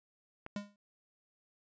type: click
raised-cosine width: 0.5 ms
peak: -28 dBFS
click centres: 0.464 s
type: tone with exponential decay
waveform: square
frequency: 204.2 Hz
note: G#3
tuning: 29 cents flat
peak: -34 dBFS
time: 0.56-0.76 s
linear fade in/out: 2 ms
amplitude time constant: 42 ms
effects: resampled to 16000 Hz